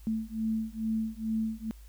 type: beating tone pair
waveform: sine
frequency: 220 / 222.3 Hz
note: A3 / A3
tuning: 0 / +18 cents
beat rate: 2.3 Hz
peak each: -32 / -32 dBFS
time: 0.07-1.71 s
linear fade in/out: 0 ms
effects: added 53 Hz sine -47 dBFS peak until 1.88 s + white hiss -62 dBFS RMS until 1.88 s